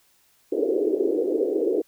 white band-pass noise, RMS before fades -23 dBFS, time 0.52-1.82 s, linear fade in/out 5 ms, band 310 to 480 Hz, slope 48 dB/octave, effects white hiss -62 dBFS RMS until 1.87 s

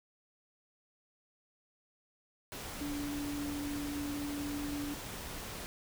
sine tone in noise, 289.4 Hz, D4, 25 cents flat, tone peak -36 dBFS, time 2.81-4.94 s, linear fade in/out 0 ms, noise pink, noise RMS -43 dBFS, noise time 2.52-5.66 s, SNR +4 dB, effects none

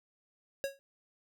square tone with exponential decay, 550 Hz, C#5, 14 cents flat, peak -29 dBFS, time 0.64-0.79 s, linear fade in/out 0 ms, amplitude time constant 32 ms, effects none

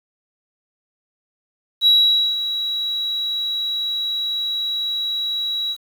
sine tone with ADSR envelope, 3886 Hz, B7, 29 cents flat, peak -8 dBFS, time 1.81-5.77 s, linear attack 56 ms, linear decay 490 ms, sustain -12 dB, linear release 61 ms, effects tanh soft clip ceiling -7 dBFS + 7-bit

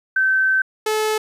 sine / sawtooth tone pair in turn, 1542 / 431.9 Hz, G6 / A4, -29 / -32 cents, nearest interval octave + minor seventh, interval 2203 cents, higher first, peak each -14 dBFS, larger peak neither, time 0.16-0.62 / 0.86-1.18 s, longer first, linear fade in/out 5 ms, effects resampled to 32000 Hz + 9-bit

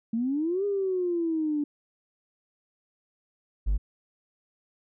sine exponential two-way sweep, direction up then down, 220 to 410.1 to 289.5 Hz, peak -24 dBFS, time 0.13-1.64 s, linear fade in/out 5 ms, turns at 0.65 s
triangle tone, 50 Hz, G1, 35 cents sharp, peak -19 dBFS, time 3.66-3.78 s, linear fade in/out 20 ms
effects tanh soft clip ceiling -16 dBFS

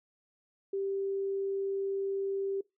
sine tone, 392 Hz, G4, in tune, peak -30 dBFS, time 0.73-2.61 s, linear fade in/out 5 ms, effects noise-tail reverb RT60 0.2 s tail -22 dB re dry

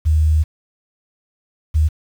sine tone pair in turn, 77.78 / 77.34 Hz, D#2 / D#2, 0 / -10 cents, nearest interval unison, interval 10 cents, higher first, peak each -11 dBFS, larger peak neither, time 0.05-0.44 / 1.74-1.89 s, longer first, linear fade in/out 20 ms, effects 7-bit

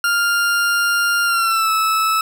40% pulse tone with pitch glide, 1400 to 1306.2 Hz, F6 to E6, +4 to -16 cents, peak -14 dBFS, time 0.04-2.21 s, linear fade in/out 2 ms, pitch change -120 cents, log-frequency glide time 1.25-1.71 s, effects none

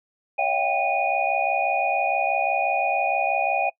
sine tone cluster, 566 / 657 / 722 / 788 / 2466 Hz, C#5 / E5 / F#5 / G5 / D#7, +36 / -6 / -43 / +9 / -16 cents, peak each -30 / -27 / -27 / -24 / -25 dBFS, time 0.38-3.7 s, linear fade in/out 10 ms, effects noise-tail reverb RT60 0.1 s tail -24 dB re dry

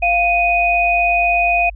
sine tone pair together, 697.2 / 2489 Hz, F5 / D#7, -3 / 0 cents, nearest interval octave + minor seventh, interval 2203 cents, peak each -15 dBFS, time 0.02-1.7 s, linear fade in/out 10 ms, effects added 50 Hz sine -30 dBFS peak until 1.75 s

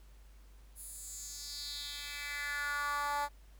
10% pulse tone with high-pass filter sweep, 289 Hz, D4, 28 cents flat, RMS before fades -39 dBFS, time 0.75-3.29 s, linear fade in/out 50 ms, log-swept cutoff 11000 to 780 Hz, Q 3.3, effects added 50 Hz sine -54 dBFS peak until 3.59 s + pink hiss -67 dBFS RMS until 3.59 s

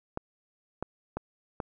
clicks, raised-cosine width 1 ms, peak -18 dBFS, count 4, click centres 0.174 / 0.826 / 1.17 / 1.602 s, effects none

